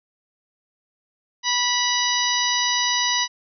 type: harmonic tone with a mistuned harmonic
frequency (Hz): 980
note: B5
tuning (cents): -14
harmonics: 1 / 2 / 3 / 4 / 5 / 6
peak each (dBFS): -26 / -26 / -26 / -26 / -26 / -26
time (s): 1.43-3.28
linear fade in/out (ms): 50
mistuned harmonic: 4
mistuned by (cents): -23
effects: none